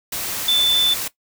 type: tone in noise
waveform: sine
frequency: 3520 Hz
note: A7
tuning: in tune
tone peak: -13 dBFS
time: 0.48-0.94 s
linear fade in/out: 5 ms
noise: white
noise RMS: -26 dBFS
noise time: 0.12-1.08 s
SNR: +10 dB
effects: noise-tail reverb RT60 0.1 s tail -17 dB re dry